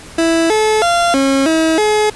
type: tone with pitch steps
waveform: 30% pulse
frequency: 329.5 / 432.4 / 690 / 271.9 / 321.3 / 424.7 Hz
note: E4 / A4 / F5 / C#4 / E4 / G#4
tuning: -1 / -30 / -21 / -33 / -44 / +39 cents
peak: -8 dBFS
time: 0.18-2.1 s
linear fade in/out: 5 ms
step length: 320 ms
effects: pink hiss -35 dBFS RMS until 2.15 s + resampled to 24000 Hz